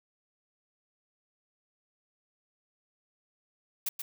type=noise with echo; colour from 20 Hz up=blue; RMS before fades=-31 dBFS; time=3.86-3.89 s; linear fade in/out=5 ms; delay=130 ms; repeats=1; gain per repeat=-6 dB; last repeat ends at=4.02 s; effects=none